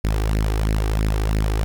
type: tone with flanger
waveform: sawtooth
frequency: 53.1 Hz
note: G#1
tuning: 39 cents sharp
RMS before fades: -20 dBFS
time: 0.04-1.64 s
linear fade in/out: 0 ms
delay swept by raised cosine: 0.42 to 2.62 ms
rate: 3 Hz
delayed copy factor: +0.65
effects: 9-bit